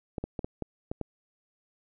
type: clicks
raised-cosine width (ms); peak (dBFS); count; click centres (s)
2; -19; 7; 0.182 / 0.24 / 0.392 / 0.445 / 0.623 / 0.915 / 1.013
effects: none